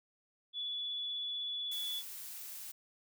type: tone with vibrato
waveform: sine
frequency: 3429 Hz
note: A7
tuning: 45 cents flat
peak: -36 dBFS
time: 0.53-2.03 s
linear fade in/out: 50 ms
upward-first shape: sine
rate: 16 Hz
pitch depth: 8 cents each way
type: noise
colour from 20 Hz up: blue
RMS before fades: -46 dBFS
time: 1.71-2.72 s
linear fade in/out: 10 ms
effects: none